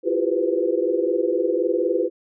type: tone cluster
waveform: sine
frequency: 334.5 / 358.4 / 399.9 / 488.3 / 508 Hz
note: E4 / F4 / G4 / B4 / B4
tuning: +25 / +45 / +35 / -20 / +49 cents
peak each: -25 dBFS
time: 0.03-2.1 s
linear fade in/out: 50 ms
effects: none